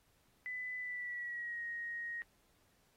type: tone with pitch glide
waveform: sine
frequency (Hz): 2000 to 1876.9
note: B6 to A#6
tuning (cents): +21 to +11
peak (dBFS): -39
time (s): 0.46-2.22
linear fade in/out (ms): 0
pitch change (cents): -110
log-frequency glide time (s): 0.78-1.63
effects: pink hiss -73 dBFS RMS until 2.96 s + AAC 48 kbps